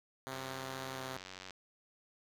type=tone with pitch glide; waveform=5% pulse; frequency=132.1 to 131.04 Hz; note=C3 to C3; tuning=+17 to +3 cents; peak=-30 dBFS; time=0.27-1.17 s; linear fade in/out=0 ms; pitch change=-14 cents; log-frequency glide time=0.94-1.01 s
type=click train; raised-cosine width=0.2 ms; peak=-29 dBFS; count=112; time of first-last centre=0.32-1.507 s; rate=93.5 Hz
effects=none